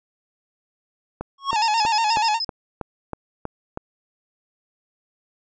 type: click train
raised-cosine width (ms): 1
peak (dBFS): -14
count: 9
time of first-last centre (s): 1.21-3.774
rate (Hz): 3.12
type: tone with exponential growth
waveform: square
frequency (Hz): 1100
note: C#6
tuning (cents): -14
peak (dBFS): -17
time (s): 1.38-1.51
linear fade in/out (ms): 5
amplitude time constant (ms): 27
type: tone with vibrato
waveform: 45% pulse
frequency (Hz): 880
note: A5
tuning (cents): 0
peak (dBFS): -18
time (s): 1.5-2.4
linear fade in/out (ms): 50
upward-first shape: square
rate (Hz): 8.3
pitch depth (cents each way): 67
type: tone bursts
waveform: sine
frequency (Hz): 5100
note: D#8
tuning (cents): +42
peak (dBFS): -22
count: 6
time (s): 1.62-2.446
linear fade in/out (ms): 2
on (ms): 46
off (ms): 110
effects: resampled to 16000 Hz